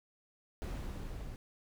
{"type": "noise with level ramp", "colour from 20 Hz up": "brown", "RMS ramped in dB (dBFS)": [-38, -45], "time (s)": [0.62, 1.36], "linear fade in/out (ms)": 0, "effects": []}